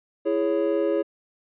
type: chord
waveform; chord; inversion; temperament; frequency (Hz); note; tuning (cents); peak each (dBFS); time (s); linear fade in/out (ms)
triangle; C# minor; first; just; 332.6 / 415.8 / 554.4; E4 / G#4 / C#5; +16 / +2 / 0; -23; 0.25-1.03; 20
effects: resampled to 8000 Hz